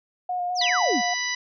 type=tone with vibrato; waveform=sine; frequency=718 Hz; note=F5; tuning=48 cents sharp; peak=-24 dBFS; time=0.29-1.14 s; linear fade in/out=5 ms; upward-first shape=square; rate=4.8 Hz; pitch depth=16 cents each way
type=exponential sweep; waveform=sine; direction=down; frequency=6645 to 185 Hz; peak=-22 dBFS; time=0.55-1.02 s; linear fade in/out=50 ms
type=harmonic tone; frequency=987.8 Hz; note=B5; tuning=in tune; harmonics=1 / 2 / 3 / 4 / 5 / 6; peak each=-37 / -27 / -35 / -35 / -33 / -33 dBFS; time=0.61-1.35 s; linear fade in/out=5 ms
effects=none